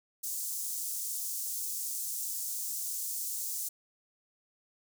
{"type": "high-pass noise", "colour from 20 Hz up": "pink", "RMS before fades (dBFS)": -36, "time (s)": [0.23, 3.69], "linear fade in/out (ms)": 10, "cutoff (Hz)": 6600, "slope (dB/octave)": 24, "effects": []}